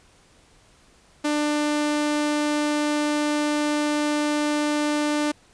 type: tone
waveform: sawtooth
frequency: 297.4 Hz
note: D4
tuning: 22 cents sharp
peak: -17 dBFS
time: 1.24-5.32 s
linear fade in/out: 10 ms
effects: pink hiss -56 dBFS RMS until 5.53 s + resampled to 22050 Hz